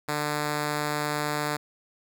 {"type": "tone", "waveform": "5% pulse", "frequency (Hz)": 148.8, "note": "D3", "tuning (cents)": 23, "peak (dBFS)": -15, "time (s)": [0.08, 1.57], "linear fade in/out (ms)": 10, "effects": []}